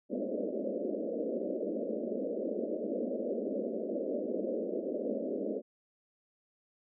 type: band-pass noise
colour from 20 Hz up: white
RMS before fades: -35 dBFS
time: 0.09-5.62 s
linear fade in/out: 50 ms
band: 200 to 610 Hz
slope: 96 dB/octave
effects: none